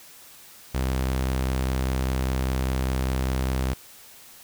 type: tone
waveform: sawtooth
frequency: 65 Hz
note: C2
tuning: 11 cents flat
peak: -19 dBFS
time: 0.74-3.74 s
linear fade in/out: 10 ms
effects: white hiss -48 dBFS RMS until 4.43 s